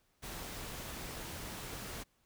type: noise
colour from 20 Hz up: pink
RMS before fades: -44 dBFS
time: 0.22-2.04 s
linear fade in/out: 20 ms
effects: pink hiss -74 dBFS RMS until 2.25 s